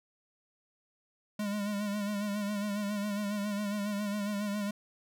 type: tone with vibrato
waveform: square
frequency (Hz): 205.3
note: G#3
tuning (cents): -20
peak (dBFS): -32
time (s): 1.39-4.71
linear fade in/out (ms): 5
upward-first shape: sine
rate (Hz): 7.3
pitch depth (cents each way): 48
effects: none